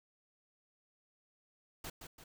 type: noise with echo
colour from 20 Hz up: pink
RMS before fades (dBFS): -44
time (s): 1.84-1.9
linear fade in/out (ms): 5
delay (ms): 170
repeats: 2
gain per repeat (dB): -6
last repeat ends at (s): 2.24
effects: none